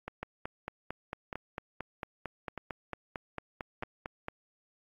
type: two click trains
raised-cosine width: 0.5 ms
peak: -23 / -21 dBFS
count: 4 / 19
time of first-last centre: 0.08-3.825 / 0.23-4.284 s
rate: 0.801 / 4.44 Hz
effects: AAC 32 kbps